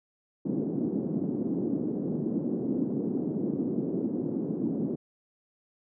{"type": "band-pass noise", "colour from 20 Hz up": "white", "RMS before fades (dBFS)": -30, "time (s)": [0.45, 4.96], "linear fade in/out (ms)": 10, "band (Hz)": [180, 320], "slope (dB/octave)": 24, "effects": []}